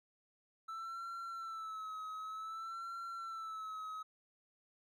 triangle tone with vibrato, 1318.5 Hz, E6, in tune, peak -40 dBFS, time 0.68-4.03 s, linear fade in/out 10 ms, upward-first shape sine, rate 0.54 Hz, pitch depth 58 cents each way, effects none

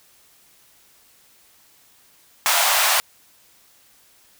pink high-pass noise, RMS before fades -18 dBFS, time 2.46-3 s, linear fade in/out 0 ms, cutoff 650 Hz, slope 48 dB/octave, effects white hiss -55 dBFS RMS until 4.39 s

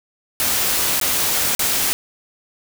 white noise with dropouts, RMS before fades -19 dBFS, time 0.4-1.93 s, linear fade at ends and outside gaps 0 ms, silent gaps 1-1.013 / 1.55-1.593 s, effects none

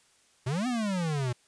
square exponential two-way sweep, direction up then down, 118.9 to 258.7 to 118.9 Hz, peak -28 dBFS, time 0.46-1.33 s, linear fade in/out 10 ms, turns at 0.67 s, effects white hiss -64 dBFS RMS until 1.47 s + resampled to 22050 Hz

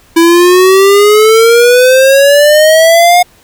square exponential sweep, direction up, 329.6 to 720 Hz, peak -3 dBFS, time 0.16-3.23 s, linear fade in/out 10 ms, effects pink hiss -44 dBFS RMS until 3.43 s

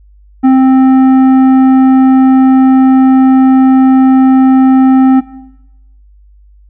triangle tone with tanh clipping, 262.5 Hz, C4, 6 cents sharp, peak -4 dBFS, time 0.43-5.21 s, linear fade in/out 20 ms, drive 14 dB, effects noise-tail reverb RT60 0.9 s tail -17 dB re dry + added 50 Hz sine -38 dBFS peak until 6.69 s

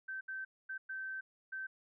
sine tone bursts at uneven times, 1548 Hz, G6, 22 cents flat, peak -39 dBFS, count 5, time 0.08-0.21 / 0.28-0.45 / 0.69-0.78 / 0.89-1.21 / 1.52-1.67 s, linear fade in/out 10 ms, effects none

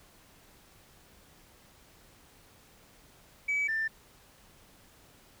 sine tone pair in turn, 2286 / 1781.9 Hz, D7 / A6, -47 / +21 cents, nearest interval major third, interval 432 cents, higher first, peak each -25 / -27 dBFS, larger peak first, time 3.48-3.68 / 3.68-3.88 s, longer neither, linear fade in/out 10 ms, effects tanh soft clip ceiling -24 dBFS + pink hiss -59 dBFS RMS until 5.4 s

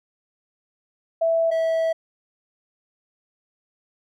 sine / triangle tone pair in turn, 659.3 / 652.1 Hz, E5 / E5, 0 / -19 cents, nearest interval unison, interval 19 cents, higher first, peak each -17 dBFS, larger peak neither, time 1.21-1.51 / 1.51-1.93 s, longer second, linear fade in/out 10 ms, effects none

